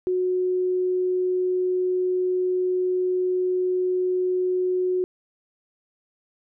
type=tone; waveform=sine; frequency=366.2 Hz; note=F#4; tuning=18 cents flat; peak=-20 dBFS; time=0.07-5.04 s; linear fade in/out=0 ms; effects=none